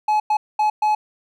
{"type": "tone bursts at uneven times", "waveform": "triangle", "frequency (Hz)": 851, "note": "G#5", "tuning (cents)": 42, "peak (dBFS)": -13, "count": 4, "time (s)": [[0.08, 0.2], [0.3, 0.37], [0.59, 0.7], [0.82, 0.95]], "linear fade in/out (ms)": 5, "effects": []}